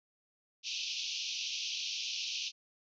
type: band-pass noise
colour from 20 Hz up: pink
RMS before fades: -38 dBFS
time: 0.63-2.52 s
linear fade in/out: 50 ms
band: 2500 to 6200 Hz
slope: 96 dB/octave
effects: none